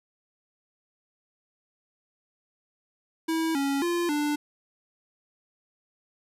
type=tone with pitch steps; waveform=square; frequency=324.4 / 277.7 / 346.1 / 295.2 Hz; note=E4 / C#4 / F4 / D4; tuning=-28 / +3 / -16 / +9 cents; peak=-25 dBFS; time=3.28-4.36 s; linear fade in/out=10 ms; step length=270 ms; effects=resampled to 32000 Hz + 11-bit